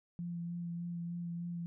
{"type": "tone with vibrato", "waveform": "sine", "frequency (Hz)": 171.8, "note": "F3", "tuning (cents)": -28, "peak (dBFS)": -37, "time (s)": [0.19, 1.66], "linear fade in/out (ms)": 0, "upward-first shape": "sine", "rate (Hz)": 3.3, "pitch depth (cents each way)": 16, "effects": []}